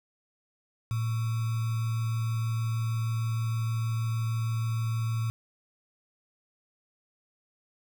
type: tone with sample-and-hold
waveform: sine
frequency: 113.3 Hz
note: A#2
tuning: 49 cents flat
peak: -26 dBFS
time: 0.91-5.3 s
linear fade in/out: 0 ms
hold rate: 1225 Hz
effects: none